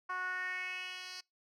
10% pulse tone with band-pass filter sweep, 366.9 Hz, F#4, 15 cents flat, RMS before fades -40 dBFS, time 0.09-1.21 s, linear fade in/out 10 ms, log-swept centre 1200 to 4400 Hz, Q 4, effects noise-tail reverb RT60 0.2 s tail -26 dB re dry

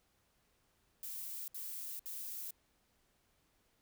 violet noise bursts, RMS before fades -44 dBFS, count 3, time 1.03-2.508 s, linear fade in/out 2 ms, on 450 ms, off 64 ms, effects pink hiss -75 dBFS RMS until 3.81 s

